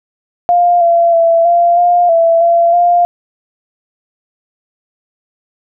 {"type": "tone with pitch steps", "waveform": "sine", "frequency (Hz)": [702, 681, 668, 690, 704, 666, 681, 700], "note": ["F5", "F5", "E5", "F5", "F5", "E5", "F5", "F5"], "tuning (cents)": [9, -44, 23, -21, 14, 18, -44, 4], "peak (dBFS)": -6, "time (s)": [0.49, 3.05], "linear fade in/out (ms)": 0, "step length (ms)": 320, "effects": []}